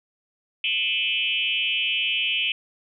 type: tone with frequency modulation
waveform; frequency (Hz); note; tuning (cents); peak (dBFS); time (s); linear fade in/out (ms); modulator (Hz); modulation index
sine; 2794; F7; 0; -21; 0.64-2.52; 2; 193; 2.1
effects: none